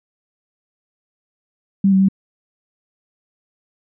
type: tone with pitch steps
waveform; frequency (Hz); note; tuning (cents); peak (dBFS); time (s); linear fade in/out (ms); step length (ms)
sine; 195.9 / 191.1 / 193.4; G3 / G3 / G3; -1 / -44 / -23; -10; 1.84-2.086; 5; 82
effects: none